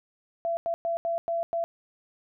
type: tone bursts at uneven times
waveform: sine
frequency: 674 Hz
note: E5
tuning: 38 cents sharp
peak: -25 dBFS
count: 6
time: 0.45-0.57 / 0.66-0.74 / 0.85-0.97 / 1.05-1.18 / 1.28-1.43 / 1.53-1.64 s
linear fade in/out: 0 ms
effects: none